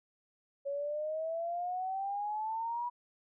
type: exponential sweep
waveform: sine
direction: up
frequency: 554.4 to 976 Hz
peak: -33 dBFS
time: 0.65-2.9 s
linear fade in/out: 20 ms
effects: none